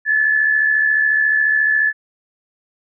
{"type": "tone with amplitude modulation", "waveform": "sine", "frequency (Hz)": 1731, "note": "A6", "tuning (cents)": -29, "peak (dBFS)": -10, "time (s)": [0.05, 1.93], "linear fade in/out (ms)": 50, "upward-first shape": "sine", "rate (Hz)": 74.2, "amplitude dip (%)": 55, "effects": []}